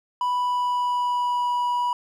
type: tone with pitch glide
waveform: triangle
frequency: 987.8 to 975.3 Hz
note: B5 to B5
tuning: 0 to -22 cents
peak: -19 dBFS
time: 0.21-1.93 s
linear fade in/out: 2 ms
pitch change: -22 cents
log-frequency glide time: 0.38-1.53 s
effects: none